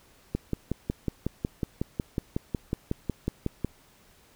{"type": "click train", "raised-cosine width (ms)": 3, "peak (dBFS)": -14, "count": 19, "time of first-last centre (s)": [0.35, 3.647], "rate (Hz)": 5.46, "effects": ["pink hiss -59 dBFS RMS until 4.35 s"]}